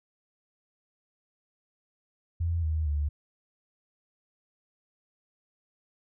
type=tone with pitch steps; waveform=sine; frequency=84.3 / 78.65 / 73.39 Hz; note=E2 / D#2 / D2; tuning=+39 / +19 / -1 cents; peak=-25 dBFS; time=2.4-3.09 s; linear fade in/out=10 ms; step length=230 ms; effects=none